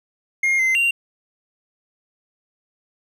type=tone with pitch steps; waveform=triangle; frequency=2132 / 2070 / 2767 Hz; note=C7 / C7 / F7; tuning=+32 / -19 / -17 cents; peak=-14 dBFS; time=0.43-0.91 s; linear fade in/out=5 ms; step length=160 ms; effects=none